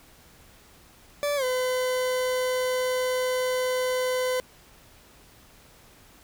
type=tone with pitch glide; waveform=40% pulse; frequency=580 to 507.8 Hz; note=D5 to B4; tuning=-22 to +48 cents; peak=-23 dBFS; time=1.23-4.4 s; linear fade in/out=0 ms; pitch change=-230 cents; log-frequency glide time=1.36-1.44 s; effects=pink hiss -54 dBFS RMS until 6.23 s